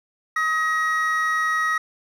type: tone pair together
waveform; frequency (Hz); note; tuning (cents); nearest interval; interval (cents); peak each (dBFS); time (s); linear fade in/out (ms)
triangle; 1266.1 / 1897; D#6 / A#6; +30 / +30; perfect fifth; 700; -20; 0.36-1.78; 5
effects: tanh soft clip ceiling -10 dBFS